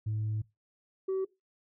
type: tone pair in turn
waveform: sine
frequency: 107.7 / 381.3 Hz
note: A2 / G4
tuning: -37 / -48 cents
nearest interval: octave + minor seventh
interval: 2189 cents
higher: second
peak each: -28 / -26 dBFS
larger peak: second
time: 0.06-0.42 / 1.08-1.25 s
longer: first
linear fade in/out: 10 ms
effects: noise-tail reverb RT60 0.2 s tail -20 dB re dry + tanh soft clip ceiling -27 dBFS